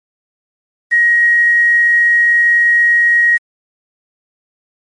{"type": "tone with quantisation", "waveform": "sine", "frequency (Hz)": 1889, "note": "A#6", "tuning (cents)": 22, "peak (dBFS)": -7, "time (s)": [0.91, 3.38], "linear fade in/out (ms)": 20, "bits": 6, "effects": ["MP3 48 kbps"]}